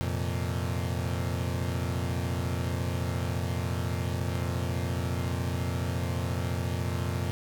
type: chord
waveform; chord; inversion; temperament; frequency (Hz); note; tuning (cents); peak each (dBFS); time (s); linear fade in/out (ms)
35% pulse; F suspended fourth; none; equal; 87.31 / 116.54 / 130.81; F2 / Bb2 / C3; 0 / 0 / 0; -29 / -32 / -33; 0.01-7.31; 0
effects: none